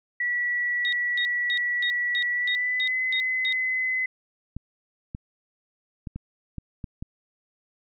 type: tone with pitch glide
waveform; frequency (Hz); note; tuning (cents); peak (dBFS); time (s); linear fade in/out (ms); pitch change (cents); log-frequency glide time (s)
sine; 1944 to 2031; B6 to B6; -28 to +48; -23; 0.2-4.06; 5; +76; 2.31-3
type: tone bursts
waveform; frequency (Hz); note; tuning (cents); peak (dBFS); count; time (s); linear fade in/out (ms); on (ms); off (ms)
sine; 3729; A#7; 0; -26; 9; 0.85-3.525; 0; 75; 250
type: clicks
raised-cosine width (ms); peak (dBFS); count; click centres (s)
5; -21; 7; 4.566 / 5.149 / 6.072 / 6.16 / 6.583 / 6.842 / 7.025
effects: none